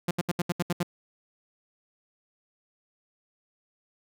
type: tone bursts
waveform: sawtooth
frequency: 174.61 Hz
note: F3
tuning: in tune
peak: -20 dBFS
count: 8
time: 0.08-0.831 s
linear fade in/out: 5 ms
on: 30 ms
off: 73 ms
effects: none